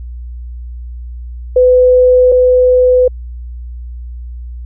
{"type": "tone pair in turn", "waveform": "sine", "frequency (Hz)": [503, 503], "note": ["B4", "B4"], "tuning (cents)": [32, 32], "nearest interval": "unison", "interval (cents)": 0, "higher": "neither", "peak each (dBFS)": [-4, -5], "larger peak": "first", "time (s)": [[1.56, 2.32], [2.32, 3.08]], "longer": "neither", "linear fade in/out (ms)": 5, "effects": ["added 60 Hz sine -23 dBFS peak until 4.65 s"]}